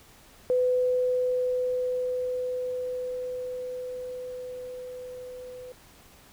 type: tone with level ramp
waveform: sine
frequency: 502 Hz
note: B4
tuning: 28 cents sharp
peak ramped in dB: -20 to -39 dBFS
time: 0.5-5.72 s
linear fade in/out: 0 ms
effects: pink hiss -54 dBFS RMS until 6.32 s